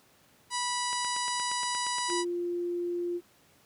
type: harmonic tone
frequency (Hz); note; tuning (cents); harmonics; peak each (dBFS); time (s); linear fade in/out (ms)
980; B5; -14; 1 / 2 / 3 / 4 / 5 / 6 / 7 / 8 / 9 / 10; -32 / -38 / -41 / -39 / -38 / -42 / -43 / -42 / -41 / -44; 0.5-2.25; 50
type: click train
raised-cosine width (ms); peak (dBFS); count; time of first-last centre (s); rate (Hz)
0.3; -25; 11; 0.93-2.101; 8.54
type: tone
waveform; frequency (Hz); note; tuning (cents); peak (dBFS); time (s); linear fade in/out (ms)
sine; 349.2; F4; 0; -29; 2.08-3.21; 50
effects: pink hiss -62 dBFS RMS until 3.65 s + high-pass 100 Hz 12 dB/octave